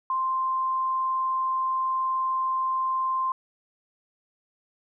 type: tone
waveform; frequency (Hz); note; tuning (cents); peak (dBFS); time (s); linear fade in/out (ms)
sine; 1046.5; C6; 0; -23; 0.1-3.32; 2
effects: none